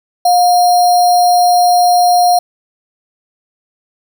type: tone with sample-and-hold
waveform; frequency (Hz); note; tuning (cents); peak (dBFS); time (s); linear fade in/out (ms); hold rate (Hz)
sine; 713; F5; +36; -6; 0.25-2.39; 5; 4900
effects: none